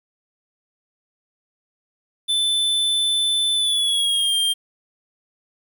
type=tone with pitch glide; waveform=square; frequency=3520 to 3191 Hz; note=A7 to G7; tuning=0 to +30 cents; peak=-18 dBFS; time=2.28-4.54 s; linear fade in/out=20 ms; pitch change=-170 cents; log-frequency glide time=3.55-4.34 s; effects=9-bit